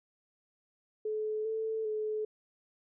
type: tone with pitch steps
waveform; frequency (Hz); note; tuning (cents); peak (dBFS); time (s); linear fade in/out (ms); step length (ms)
sine; 430.5 / 441.9 / 429.5; A4 / A4 / A4; -38 / +7 / -42; -31; 1.05-2.25; 5; 400
effects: none